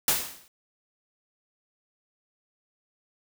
white noise with exponential decay, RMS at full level -20 dBFS, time 0.08-0.48 s, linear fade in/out 1 ms, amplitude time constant 86 ms, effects none

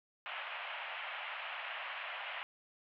white band-pass noise, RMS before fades -43 dBFS, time 0.26-2.43 s, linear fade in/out 0 ms, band 600 to 3000 Hz, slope 48 dB/octave, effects none

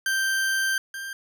40% pulse tone pair in turn, 1568 / 1582.6 Hz, G6 / G6, 0 / +16 cents, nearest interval unison, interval 16 cents, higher second, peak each -21 / -31 dBFS, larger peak first, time 0.06-0.78 / 0.94-1.13 s, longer first, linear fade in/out 2 ms, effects none

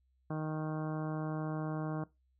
harmonic tone, 155.56 Hz, D#3, in tune, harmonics 1 / 2 / 3 / 4 / 5 / 6 / 7 / 8 / 9 / 10, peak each -36 / -40 / -46 / -45 / -47 / -54 / -49 / -56 / -54 / -58 dBFS, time 0.3-2.04 s, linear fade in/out 5 ms, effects noise-tail reverb RT60 0.2 s tail -19 dB re dry + added 64 Hz sine -70 dBFS peak until 2.39 s

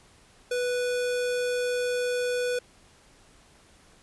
square tone, 493 Hz, B4, 3 cents flat, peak -26 dBFS, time 0.51-2.59 s, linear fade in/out 5 ms, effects pink hiss -57 dBFS RMS until 4.02 s + resampled to 24000 Hz

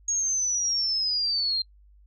sine linear sweep, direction down, 6620 to 4151 Hz, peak -23 dBFS, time 0.08-1.62 s, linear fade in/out 5 ms, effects noise-tail reverb RT60 0.1 s tail -25 dB re dry + added 50 Hz sine -52 dBFS peak until 2.06 s

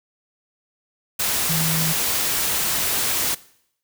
sine tone in noise, 160.7 Hz, E3, 44 cents flat, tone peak -23 dBFS, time 1.49-1.93 s, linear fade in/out 10 ms, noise white, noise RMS -22 dBFS, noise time 1.19-3.35 s, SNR -4 dB, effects noise-tail reverb RT60 0.7 s tail -20 dB re dry

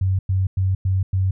sine tone bursts, 94.7 Hz, F#2, 41 cents sharp, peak -16 dBFS, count 5, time 0.01-1.31 s, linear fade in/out 5 ms, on 180 ms, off 100 ms, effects none

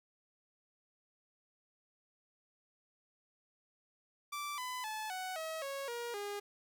sawtooth tone with pitch steps, 1168 / 1005.1 / 865 / 744.3 / 640.5 / 551.2 / 474.4 / 408.2 Hz, D6 / B5 / A5 / F#5 / E5 / C#5 / A#4 / G#4, -10 / +30 / -30 / +10 / -50 / -10 / +30 / -30 cents, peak -35 dBFS, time 4.32-6.4 s, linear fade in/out 10 ms, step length 260 ms, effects none

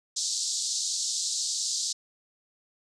white band-pass noise, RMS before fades -30 dBFS, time 0.16-1.93 s, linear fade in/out 10 ms, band 3900 to 7800 Hz, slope 48 dB/octave, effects none

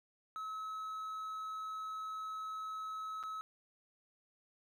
triangle tone with dropouts, 1289 Hz, E6, 39 cents flat, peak -38 dBFS, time 0.36-3.41 s, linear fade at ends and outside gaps 0 ms, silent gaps 3.229-3.236 s, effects none

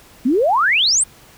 sine exponential sweep, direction up, 230 to 9180 Hz, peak -12 dBFS, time 0.25-1.04 s, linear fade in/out 10 ms, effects pink hiss -46 dBFS RMS until 1.37 s

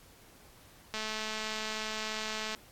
click train, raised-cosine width 0.2 ms, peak -19 dBFS, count 350, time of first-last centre 0.94-2.548 s, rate 217 Hz, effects pink hiss -58 dBFS RMS until 2.71 s + AAC 64 kbps

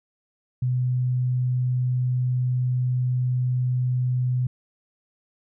sine tone, 125.8 Hz, B2, 32 cents sharp, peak -20 dBFS, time 0.62-4.47 s, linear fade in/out 5 ms, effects none

